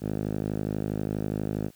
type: tone with band-pass filter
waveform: 5% pulse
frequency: 52.3 Hz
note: G#1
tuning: 13 cents sharp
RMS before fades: -30 dBFS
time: 0-1.71 s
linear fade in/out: 50 ms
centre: 170 Hz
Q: 0.87
effects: white hiss -60 dBFS RMS until 1.75 s